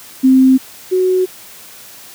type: tone pair in turn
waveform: sine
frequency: 261.6 / 370 Hz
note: C4 / F#4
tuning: 0 / 0 cents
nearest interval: tritone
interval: 600 cents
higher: second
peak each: -5 / -10 dBFS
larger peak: first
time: 0.23-0.58 / 0.91-1.26 s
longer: neither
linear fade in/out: 20 ms
effects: white hiss -37 dBFS RMS until 2.14 s + high-pass 80 Hz 12 dB/octave